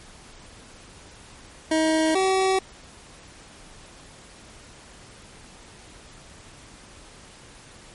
25% pulse tone pair in turn, 317.1 / 380.5 Hz, D#4 / F#4, +33 / +48 cents, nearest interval minor third, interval 315 cents, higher second, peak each -15 dBFS, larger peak neither, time 1.71-2.15 / 2.15-2.59 s, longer neither, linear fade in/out 5 ms, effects pink hiss -47 dBFS RMS until 7.94 s + MP3 48 kbps

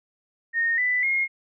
sine tone with pitch steps, 1846 / 1990 / 2145 Hz, A#6 / B6 / C7, -17 / +13 / +42 cents, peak -20 dBFS, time 0.53-1.28 s, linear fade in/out 50 ms, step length 250 ms, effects none

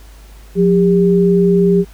sine tone pair together, 178.9 / 400 Hz, F3 / G4, +42 / +35 cents, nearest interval octave + major second, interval 1393 cents, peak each -11 dBFS, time 0.55-1.85 s, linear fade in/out 50 ms, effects added 51 Hz sine -36 dBFS peak until 1.93 s + pink hiss -46 dBFS RMS until 1.93 s

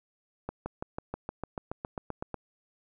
accelerating click train, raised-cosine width 1 ms, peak -20 dBFS, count 14, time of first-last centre 0.49-2.343 s, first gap 170 ms, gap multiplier 0.97, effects none

